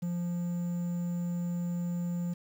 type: tone with quantisation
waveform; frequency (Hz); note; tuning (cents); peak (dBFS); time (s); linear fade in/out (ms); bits
triangle; 174.1; F3; -5; -28; 0.02-2.34; 10; 9
effects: none